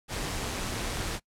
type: noise with amplitude modulation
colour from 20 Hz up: pink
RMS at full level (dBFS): -31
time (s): 0.08-1.2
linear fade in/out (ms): 50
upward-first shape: sine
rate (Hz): 191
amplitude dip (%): 40
effects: noise-tail reverb RT60 0.1 s tail -23 dB re dry + low-pass 10000 Hz 12 dB/octave